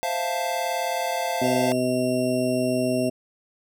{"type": "chord", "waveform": "square", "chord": "F major seventh", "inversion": "second", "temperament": "equal", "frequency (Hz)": [523.3, 659.3, 698.5, 880], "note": ["C5", "E5", "F5", "A5"], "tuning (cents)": [0, 0, 0, 0], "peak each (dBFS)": [-32, -32, -28, -31], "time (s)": [0.03, 1.72], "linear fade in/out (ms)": 0}
{"type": "harmonic tone", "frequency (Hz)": 126.6, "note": "B2", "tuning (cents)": 43, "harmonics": [1, 2, 3, 4, 5], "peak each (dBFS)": [-32, -24, -28, -33, -25], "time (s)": [1.41, 3.1], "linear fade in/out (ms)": 10}
{"type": "tone", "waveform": "15% pulse", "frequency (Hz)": 2741, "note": "F7", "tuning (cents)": -33, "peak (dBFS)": -29, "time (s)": [1.43, 3.1], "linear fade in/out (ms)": 20}
{"effects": []}